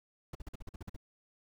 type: noise bursts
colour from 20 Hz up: brown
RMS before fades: -42 dBFS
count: 10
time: 0.33-0.964 s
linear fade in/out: 5 ms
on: 22 ms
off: 46 ms
effects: none